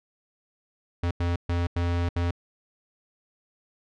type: tone bursts at uneven times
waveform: square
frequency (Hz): 86.6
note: F2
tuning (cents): -14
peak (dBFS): -24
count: 5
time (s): 1.03-1.11 / 1.2-1.36 / 1.49-1.67 / 1.76-2.09 / 2.16-2.31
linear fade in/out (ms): 5
effects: low-pass 4000 Hz 12 dB/octave